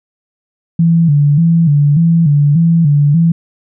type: tone with vibrato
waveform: sine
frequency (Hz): 155.56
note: D#3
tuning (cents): 0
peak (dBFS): -6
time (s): 0.79-3.32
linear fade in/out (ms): 5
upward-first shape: square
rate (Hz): 1.7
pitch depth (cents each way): 120
effects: none